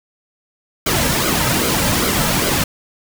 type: noise with flanger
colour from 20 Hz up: pink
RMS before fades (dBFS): -17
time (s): 0.86-2.64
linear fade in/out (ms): 5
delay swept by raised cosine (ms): 1.1 to 2.8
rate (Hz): 2.5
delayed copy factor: -0.65
effects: none